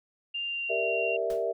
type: tone with pitch glide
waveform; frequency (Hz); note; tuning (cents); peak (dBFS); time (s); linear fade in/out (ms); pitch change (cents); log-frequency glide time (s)
sine; 2794 to 2760; F7 to F7; 0 to -21; -30; 0.34-1.17; 10; -21; 0.45-0.72
type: chord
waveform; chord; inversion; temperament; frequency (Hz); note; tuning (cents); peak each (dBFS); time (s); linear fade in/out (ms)
sine; E half-diminished seventh; first; equal; 392 / 466.2 / 587.3 / 659.3; G4 / Bb4 / D5 / E5; 0 / 0 / 0 / 0; -34 / -31 / -35 / -30; 0.69-1.53; 20
type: noise with exponential decay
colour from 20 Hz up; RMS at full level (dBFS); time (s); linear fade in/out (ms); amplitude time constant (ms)
pink; -42; 1.3-1.48; 1; 39
effects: none